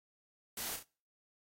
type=noise with echo; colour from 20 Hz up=white; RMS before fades=-41 dBFS; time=0.57-0.76 s; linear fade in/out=2 ms; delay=34 ms; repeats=2; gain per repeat=-6 dB; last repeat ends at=0.828 s; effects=noise-tail reverb RT60 0.4 s tail -25 dB re dry + AAC 48 kbps